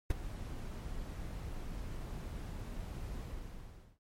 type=noise with ADSR envelope; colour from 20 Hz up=brown; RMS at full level=-28 dBFS; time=0.1-3.99 s; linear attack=5 ms; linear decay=19 ms; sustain=-14 dB; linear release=790 ms; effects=noise-tail reverb RT60 0.1 s tail -25 dB re dry + MP3 64 kbps